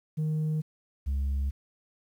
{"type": "tone pair in turn", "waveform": "sine", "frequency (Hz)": [155.1, 68.83], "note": ["D#3", "C#2"], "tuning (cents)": [-5, -12], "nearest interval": "octave + major second", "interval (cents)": 1407, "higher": "first", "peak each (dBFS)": -23, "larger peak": "neither", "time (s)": [[0.17, 0.62], [1.06, 1.51]], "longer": "neither", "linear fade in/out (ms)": 20, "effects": ["tanh soft clip ceiling -25 dBFS", "10-bit"]}